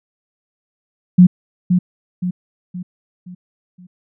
sine tone with echo, 180 Hz, F#3, 47 cents flat, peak -3 dBFS, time 1.18-1.27 s, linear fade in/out 10 ms, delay 520 ms, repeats 5, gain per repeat -7 dB, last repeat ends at 3.87 s, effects none

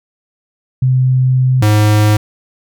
sine / square tone pair in turn, 128.9 / 105.82 Hz, C3 / G#2, -26 / +33 cents, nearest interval minor third, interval 341 cents, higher first, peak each -8 dBFS, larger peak neither, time 0.82-1.62 / 1.62-2.17 s, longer first, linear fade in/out 5 ms, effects none

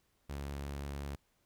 sawtooth tone with vibrato, 70.5 Hz, C#2, 30 cents sharp, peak -35 dBFS, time 0.29-1.16 s, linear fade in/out 10 ms, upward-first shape triangle, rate 5.7 Hz, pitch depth 10 cents each way, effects pink hiss -75 dBFS RMS until 1.45 s

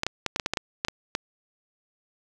clicks, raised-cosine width 0.2 ms, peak -8 dBFS, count 11, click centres 0.034 / 0.066 / 0.263 / 0.361 / 0.398 / 0.461 / 0.536 / 0.572 / 0.849 / 0.884 / 1.151 s, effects none

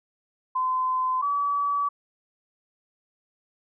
sine tone pair in turn, 1026 / 1144.7 Hz, C6 / D6, -34 / -45 cents, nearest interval major second, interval 189 cents, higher second, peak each -22 dBFS, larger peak neither, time 0.55-1.22 / 1.22-1.89 s, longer neither, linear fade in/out 10 ms, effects none

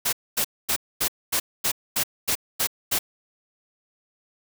white noise bursts, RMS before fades -23 dBFS, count 10, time 0.05-2.99 s, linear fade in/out 10 ms, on 78 ms, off 240 ms, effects none

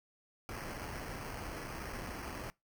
pink noise with sample-and-hold, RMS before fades -43 dBFS, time 0.49-2.5 s, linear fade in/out 0 ms, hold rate 3675 Hz, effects noise-tail reverb RT60 0.2 s tail -23 dB re dry

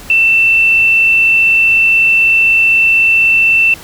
sine tone, 2676 Hz, E7, 25 cents sharp, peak -6 dBFS, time 0.1-3.74 s, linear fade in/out 2 ms, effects pink hiss -33 dBFS RMS until 3.83 s

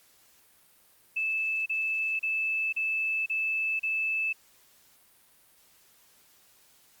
sine tone bursts, 2624 Hz, E7, 9 cents flat, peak -26 dBFS, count 6, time 1.16-4.33 s, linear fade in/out 10 ms, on 500 ms, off 34 ms, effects white hiss -61 dBFS RMS until 7 s + Opus 48 kbps

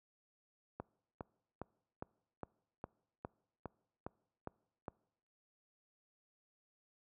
click train, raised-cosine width 1 ms, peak -28 dBFS, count 11, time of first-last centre 0.8-4.882 s, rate 2.45 Hz, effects noise-tail reverb RT60 0.8 s tail -25 dB re dry + high-pass 60 Hz 12 dB/octave

